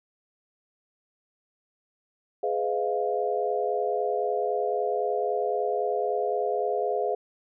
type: chord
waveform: sine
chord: F half-diminished seventh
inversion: first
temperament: just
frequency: 419.1 / 502.9 / 628.6 / 698.5 Hz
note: Ab4 / Cb5 / Eb5 / F5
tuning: +16 / +31 / +18 / 0 cents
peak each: -28 / -30 / -33 / -29 dBFS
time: 2.43-7.15 s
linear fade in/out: 5 ms
effects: none